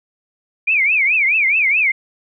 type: tone with vibrato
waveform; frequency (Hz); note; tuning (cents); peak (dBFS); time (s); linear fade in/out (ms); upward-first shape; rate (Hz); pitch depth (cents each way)
sine; 2346; D7; -2; -12; 0.67-1.92; 10; triangle; 4.7; 240
effects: none